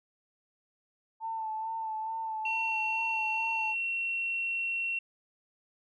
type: tone with vibrato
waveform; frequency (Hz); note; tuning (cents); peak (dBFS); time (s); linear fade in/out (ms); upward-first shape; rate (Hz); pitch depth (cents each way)
sine; 886; A5; +12; -32; 1.2-3.75; 50; sine; 2.3; 30
type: tone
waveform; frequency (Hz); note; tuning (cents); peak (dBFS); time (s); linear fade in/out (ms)
sine; 2724; F7; -44; -29; 2.45-4.99; 5
effects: tanh soft clip ceiling -20 dBFS